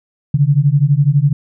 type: beating tone pair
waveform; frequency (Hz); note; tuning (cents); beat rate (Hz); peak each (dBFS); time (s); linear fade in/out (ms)
sine; 137.3 / 149.3; C#3 / D3; -16 / +29; 12; -12; 0.34-1.33; 5
effects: none